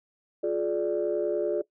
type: chord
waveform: sine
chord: D diminished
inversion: first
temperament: just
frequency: 352.4 / 422.9 / 587.3 Hz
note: F4 / Ab4 / D5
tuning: +16 / +31 / 0 cents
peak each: -28 dBFS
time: 0.43-1.62 s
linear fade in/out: 10 ms
effects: noise-tail reverb RT60 0.1 s tail -19 dB re dry + tanh soft clip ceiling -17 dBFS